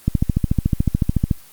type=click train; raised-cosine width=5 ms; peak=-3 dBFS; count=18; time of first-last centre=0.08-1.312 s; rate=13.8 Hz; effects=white hiss -46 dBFS RMS until 1.52 s + Opus 24 kbps